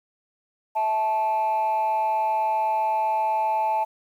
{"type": "tone pair together", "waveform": "sine", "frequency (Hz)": [653, 872.2], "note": ["E5", "A5"], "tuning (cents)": [-17, -15], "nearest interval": "perfect fourth", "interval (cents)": 502, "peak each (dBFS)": [-26, -19], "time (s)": [0.75, 3.85], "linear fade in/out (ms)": 20, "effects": ["tanh soft clip ceiling -18 dBFS", "9-bit"]}